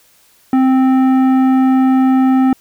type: tone with tanh clipping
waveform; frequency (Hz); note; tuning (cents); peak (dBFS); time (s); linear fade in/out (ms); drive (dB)
sine; 261.6; C4; 0; -10; 0.53-2.53; 2; 12
effects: white hiss -51 dBFS RMS until 2.6 s